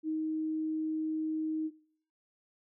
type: tone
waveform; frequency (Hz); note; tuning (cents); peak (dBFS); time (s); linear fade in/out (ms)
sine; 314; D#4; +16; -30; 0.03-1.71; 50
effects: noise-tail reverb RT60 0.6 s tail -19 dB re dry